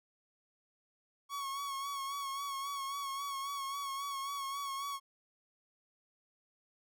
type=tone with vibrato; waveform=45% pulse; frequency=1108.7 Hz; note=C#6; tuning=in tune; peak=-37 dBFS; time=1.29-5 s; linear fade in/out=50 ms; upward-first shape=sine; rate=3.7 Hz; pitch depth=40 cents each way; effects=none